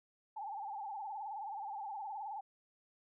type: tone with vibrato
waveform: sine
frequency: 830.6 Hz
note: G#5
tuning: in tune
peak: -40 dBFS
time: 0.36-2.41 s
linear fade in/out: 10 ms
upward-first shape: sine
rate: 19 Hz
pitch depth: 110 cents each way
effects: none